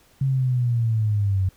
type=linear sweep; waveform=sine; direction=down; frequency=136.9 to 92.5 Hz; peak=-18 dBFS; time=0.21-1.49 s; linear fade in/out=5 ms; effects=pink hiss -57 dBFS RMS until 1.56 s